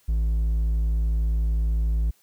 sine tone with hard clipping, 55.4 Hz, A1, 13 cents sharp, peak -21 dBFS, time 0.08-2.11 s, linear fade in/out 10 ms, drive 3 dB, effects white hiss -62 dBFS RMS until 2.22 s

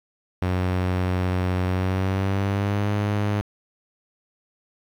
sawtooth tone with pitch glide, 91.6 to 102.82 Hz, F#2 to G#2, -17 to -17 cents, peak -17 dBFS, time 0.42-3.41 s, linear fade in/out 0 ms, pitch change +200 cents, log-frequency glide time 1.65-2.9 s, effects low-pass 3000 Hz 12 dB/octave + 8-bit

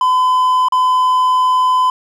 triangle tone with dropouts, 1014 Hz, B5, 45 cents sharp, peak -8 dBFS, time 0.01-1.9 s, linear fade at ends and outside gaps 2 ms, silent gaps 0.685-0.722 s, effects none

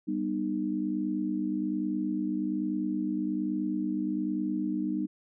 sine chord, G augmented, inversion none, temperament just, 196 / 245 / 306.2 Hz, G3 / B3 / D#4, 0 / -14 / -28 cents, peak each -33 / -34 / -30 dBFS, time 0.07-5.07 s, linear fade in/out 20 ms, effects none

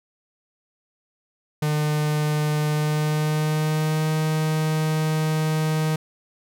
45% pulse tone with pitch glide, 151 to 156.23 Hz, D3 to D#3, +48 to +7 cents, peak -20 dBFS, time 1.62-5.96 s, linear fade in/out 5 ms, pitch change +59 cents, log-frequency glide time 2.69-4.1 s, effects none

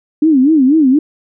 sine tone with vibrato, 286.8 Hz, D4, 41 cents flat, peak -6 dBFS, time 0.22-0.99 s, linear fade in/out 5 ms, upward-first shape sine, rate 4.1 Hz, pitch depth 210 cents each way, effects none

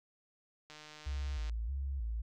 click train, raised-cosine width 0.2 ms, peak -34 dBFS, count 122, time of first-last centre 0.7-1.496 s, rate 152 Hz
sine tone with vibrato, 61.74 Hz, B1, in tune, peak -34 dBFS, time 1.06-2.22 s, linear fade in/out 10 ms, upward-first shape square, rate 1.6 Hz, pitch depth 170 cents each way
effects none

